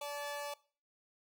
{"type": "tone pair together", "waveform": "sawtooth", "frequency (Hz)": [578, 867.9], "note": ["D5", "A5"], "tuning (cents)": [-28, -24], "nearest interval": "perfect fifth", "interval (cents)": 704, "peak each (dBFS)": [-37, -40], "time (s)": [0.01, 0.54], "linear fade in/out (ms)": 5, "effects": ["noise-tail reverb RT60 0.4 s tail -20 dB re dry"]}